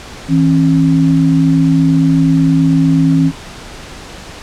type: tone pair together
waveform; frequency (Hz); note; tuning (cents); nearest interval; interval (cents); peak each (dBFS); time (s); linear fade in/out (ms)
sine; 161.96 / 270.5; E3 / C#4; -30 / -42; major sixth; 888; -10; 0.28-3.32; 50
effects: pink hiss -31 dBFS RMS until 4.42 s + low-pass 7000 Hz 12 dB/octave